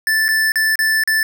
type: tone with dropouts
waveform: square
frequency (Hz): 1759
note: A6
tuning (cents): -1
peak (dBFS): -14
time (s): 0.07-1.23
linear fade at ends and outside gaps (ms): 1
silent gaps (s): 0.282-0.288 / 0.52-0.557 / 0.756-0.79 / 1.037-1.075
effects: none